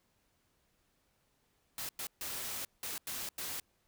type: noise bursts at uneven times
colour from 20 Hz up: white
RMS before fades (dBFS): -40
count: 6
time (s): 1.78-1.89 / 1.99-2.07 / 2.21-2.65 / 2.83-2.98 / 3.07-3.29 / 3.38-3.6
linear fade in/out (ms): 2
effects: pink hiss -75 dBFS RMS until 3.87 s